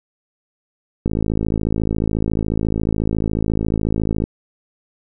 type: click train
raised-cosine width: 3 ms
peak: -7 dBFS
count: 173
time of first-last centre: 1.06-4.239 s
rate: 54.1 Hz
effects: none